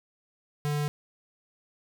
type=tone; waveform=square; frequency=147.3 Hz; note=D3; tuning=6 cents sharp; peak=-27 dBFS; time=0.65-0.88 s; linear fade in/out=0 ms; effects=none